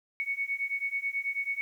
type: beating tone pair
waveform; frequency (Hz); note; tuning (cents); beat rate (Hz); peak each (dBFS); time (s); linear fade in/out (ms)
sine; 2217 / 2226.2; C#7 / C#7; 0 / +7; 9.2; -33 / -32; 0.2-1.61; 0
effects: 10-bit